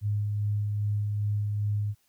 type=tone with tremolo; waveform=sine; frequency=103.83 Hz; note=G#2; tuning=in tune; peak=-24 dBFS; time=0.01-1.95 s; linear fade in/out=50 ms; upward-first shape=sine; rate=2.5 Hz; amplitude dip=25%; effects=white hiss -69 dBFS RMS until 2.08 s